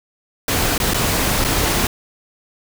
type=noise with dropouts; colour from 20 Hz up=pink; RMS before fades=-18 dBFS; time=0.48-1.87 s; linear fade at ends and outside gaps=2 ms; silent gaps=0.779-0.8 / 0.936-0.943 / 1.442-1.447 s; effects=none